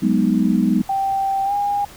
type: chord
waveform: sine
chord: G# minor seventh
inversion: third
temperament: equal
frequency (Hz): 185 / 207.7 / 246.9 / 311.1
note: F#3 / G#3 / B3 / D#4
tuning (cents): 0 / 0 / 0 / 0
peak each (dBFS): -20 / -18 / -19 / -22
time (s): 0.02-0.82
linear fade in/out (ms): 10
type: tone with pitch glide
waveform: sine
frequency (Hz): 781 to 812.8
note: G5 to G#5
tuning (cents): -7 to -38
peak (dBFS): -17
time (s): 0.89-1.85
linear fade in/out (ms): 5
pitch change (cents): +69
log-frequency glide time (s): 1.45-1.53
effects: pink hiss -42 dBFS RMS until 1.96 s